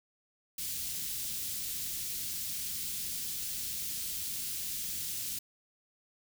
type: band-stop noise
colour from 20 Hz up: white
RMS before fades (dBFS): -37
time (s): 0.58-5.39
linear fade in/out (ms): 5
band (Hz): 200 to 3400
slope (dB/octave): 12
effects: none